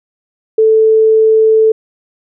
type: tone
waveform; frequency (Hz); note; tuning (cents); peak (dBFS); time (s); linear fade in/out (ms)
sine; 440; A4; 0; -5; 0.58-1.72; 5
effects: none